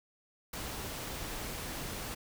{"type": "noise with ADSR envelope", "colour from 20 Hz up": "pink", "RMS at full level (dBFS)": -36, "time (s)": [0.53, 2.15], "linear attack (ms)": 7, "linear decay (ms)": 6, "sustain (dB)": -4, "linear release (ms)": 14, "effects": []}